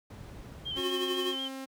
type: noise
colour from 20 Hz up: brown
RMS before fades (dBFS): -41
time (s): 0.1-0.8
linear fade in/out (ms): 5
type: tone with vibrato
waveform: sine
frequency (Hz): 3136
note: G7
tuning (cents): 0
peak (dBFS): -33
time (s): 0.65-1.49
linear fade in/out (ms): 20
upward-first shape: square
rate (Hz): 8.1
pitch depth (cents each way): 33
type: tone with pitch glide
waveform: sawtooth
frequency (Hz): 270 to 266.6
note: C#4 to C4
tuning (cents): -45 to +33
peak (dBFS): -34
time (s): 0.75-1.66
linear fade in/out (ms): 20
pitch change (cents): -22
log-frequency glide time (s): 0.87-0.96
type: tone with tremolo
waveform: square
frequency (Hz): 364.3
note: F#4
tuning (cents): -27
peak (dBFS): -29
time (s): 0.76-1.36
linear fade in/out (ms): 50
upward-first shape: triangle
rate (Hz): 12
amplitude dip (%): 60
effects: high-pass 60 Hz 12 dB/octave